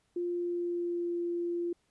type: tone with pitch glide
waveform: sine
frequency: 350 to 345.4 Hz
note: F4 to F4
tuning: +4 to -19 cents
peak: -30 dBFS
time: 0.16-1.73 s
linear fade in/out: 5 ms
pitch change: -23 cents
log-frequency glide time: 0.29-1.18 s
effects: pink hiss -74 dBFS RMS until 1.9 s + resampled to 24000 Hz